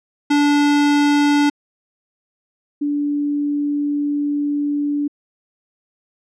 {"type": "tone pair in turn", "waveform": ["square", "sine"], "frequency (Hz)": [290.4, 290.4], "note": ["D4", "D4"], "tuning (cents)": [-19, -19], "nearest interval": "unison", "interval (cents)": 0, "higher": "neither", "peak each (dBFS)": [-13, -17], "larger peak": "first", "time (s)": [[0.3, 1.5], [2.81, 5.08]], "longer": "second", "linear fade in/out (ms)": 10, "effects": ["low-pass 6000 Hz 12 dB/octave"]}